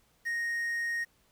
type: tone with quantisation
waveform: triangle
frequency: 1864.7 Hz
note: A#6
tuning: in tune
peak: -28 dBFS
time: 0.25-1.05 s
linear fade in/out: 20 ms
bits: 9
effects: pink hiss -68 dBFS RMS until 1.31 s

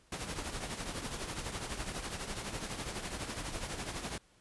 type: noise with tremolo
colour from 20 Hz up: pink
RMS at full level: -37 dBFS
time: 0.12-4.18 s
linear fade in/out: 2 ms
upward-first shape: triangle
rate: 12 Hz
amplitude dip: 65%
effects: pink hiss -66 dBFS RMS until 4.4 s + resampled to 24000 Hz

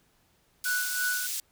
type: high-pass noise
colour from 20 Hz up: pink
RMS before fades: -33 dBFS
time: 0.64-1.4 s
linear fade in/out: 2 ms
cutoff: 5200 Hz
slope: 12 dB/octave
type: tone with tremolo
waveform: triangle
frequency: 1480 Hz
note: F#6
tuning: in tune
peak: -24 dBFS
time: 0.65-1.27 s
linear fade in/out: 10 ms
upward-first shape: sine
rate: 3 Hz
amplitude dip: 65%
effects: pink hiss -67 dBFS RMS until 1.51 s

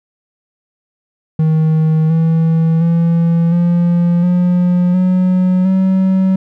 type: tone with pitch steps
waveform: triangle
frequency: 158 / 162.82 / 167.78 / 172.9 / 178.17 / 183.6 / 189.2 Hz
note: D#3 / E3 / E3 / F3 / F3 / F#3 / F#3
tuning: +27 / -21 / +31 / -17 / +35 / -13 / +39 cents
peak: -7 dBFS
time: 1.39-6.36 s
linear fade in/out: 5 ms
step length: 710 ms
effects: none

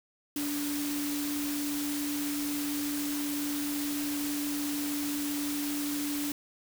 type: tone in noise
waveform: sine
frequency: 290.3 Hz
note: D4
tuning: 20 cents flat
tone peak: -31 dBFS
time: 0.36-6.32 s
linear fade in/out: 2 ms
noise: white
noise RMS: -37 dBFS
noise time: 0.36-6.32 s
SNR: +3 dB
effects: none

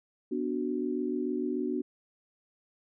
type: chord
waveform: sine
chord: B minor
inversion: none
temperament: equal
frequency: 246.9 / 293.7 / 370 Hz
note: B3 / D4 / F#4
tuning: 0 / 0 / 0 cents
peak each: -33 dBFS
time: 0.31-1.82 s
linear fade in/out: 10 ms
effects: none

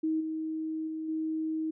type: tone with level steps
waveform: sine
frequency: 316.5 Hz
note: D#4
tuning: 30 cents sharp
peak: -26 / -31 / -33 / -29 dBFS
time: 0.03-1.71 s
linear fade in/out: 10 ms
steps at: 0.2 / 0.87 / 1.08 s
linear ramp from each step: 10 ms
effects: none

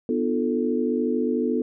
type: chord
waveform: sine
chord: B half-diminished seventh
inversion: none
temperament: equal with one note detuned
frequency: 246.9 / 300.9 / 349.2 / 440 Hz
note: B3 / D4 / F4 / A4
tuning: 0 / +42 / 0 / 0 cents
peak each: -24 / -29 / -28 / -26 dBFS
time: 0.09-1.62 s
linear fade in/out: 2 ms
effects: none

